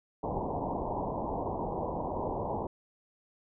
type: low-pass noise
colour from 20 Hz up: white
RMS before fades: -34 dBFS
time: 0.23-2.67 s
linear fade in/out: 5 ms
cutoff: 1000 Hz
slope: 96 dB/octave
effects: none